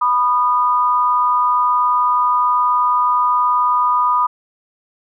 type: tone pair together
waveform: sine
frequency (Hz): 987.8 / 1226.6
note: B5 / D#6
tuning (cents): 0 / -25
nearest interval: major third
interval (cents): 375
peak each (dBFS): -15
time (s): 0.01-4.27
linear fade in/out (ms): 10
effects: none